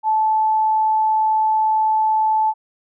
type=tone; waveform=sine; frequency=871 Hz; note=A5; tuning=18 cents flat; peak=-14 dBFS; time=0.03-2.54 s; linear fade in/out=50 ms; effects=none